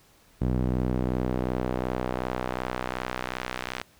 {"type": "tone with band-pass filter sweep", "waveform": "sawtooth", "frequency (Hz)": 62.7, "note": "B1", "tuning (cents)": 27, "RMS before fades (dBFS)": -29, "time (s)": [0.41, 3.82], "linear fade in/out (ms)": 5, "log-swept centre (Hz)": [180, 2400], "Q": 0.71, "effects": ["pink hiss -59 dBFS RMS until 3.99 s"]}